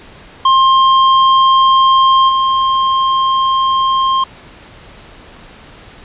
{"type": "tone with level steps", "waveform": "square", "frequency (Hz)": 1060, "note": "C6", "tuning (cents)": 22, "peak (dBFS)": [-7, -11], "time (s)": [0.45, 4.24], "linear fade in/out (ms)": 5, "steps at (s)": 2.28, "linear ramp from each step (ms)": 20, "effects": ["pink hiss -38 dBFS RMS until 6.04 s", "resampled to 8000 Hz"]}